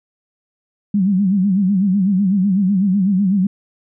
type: tone with vibrato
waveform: sine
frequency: 193.7 Hz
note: G3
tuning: 20 cents flat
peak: -12 dBFS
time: 0.94-3.47 s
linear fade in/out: 5 ms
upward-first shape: sine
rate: 8 Hz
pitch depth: 120 cents each way
effects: none